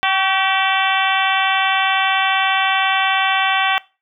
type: harmonic tone with a mistuned harmonic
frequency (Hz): 384.9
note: G4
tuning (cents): -32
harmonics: 2 / 3 / 4 / 5 / 6 / 7 / 8 / 9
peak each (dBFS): -19 / -21 / -22 / -23 / -24 / -24 / -25 / -26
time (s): 0.03-3.78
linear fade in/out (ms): 0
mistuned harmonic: 3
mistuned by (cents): -34
effects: noise-tail reverb RT60 0.3 s tail -21 dB re dry